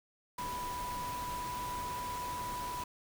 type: tone in noise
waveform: sine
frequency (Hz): 986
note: B5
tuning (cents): -3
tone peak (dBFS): -37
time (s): 0.38-2.84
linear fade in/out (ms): 5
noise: pink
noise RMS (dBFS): -44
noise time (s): 0.38-2.84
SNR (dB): +4
effects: none